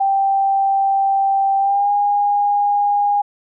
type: tone with pitch glide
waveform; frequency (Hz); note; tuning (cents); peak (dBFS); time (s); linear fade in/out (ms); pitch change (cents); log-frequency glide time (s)
sine; 784 to 816.8; G5 to G#5; 0 to -29; -13; 0-3.22; 10; +71; 1.59-1.91
effects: none